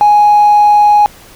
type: tone with hard clipping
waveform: sine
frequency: 832 Hz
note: G#5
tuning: 3 cents sharp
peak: -4 dBFS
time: 0.01-1.06 s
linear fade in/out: 0 ms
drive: 1 dB
effects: pink hiss -38 dBFS RMS until 1.35 s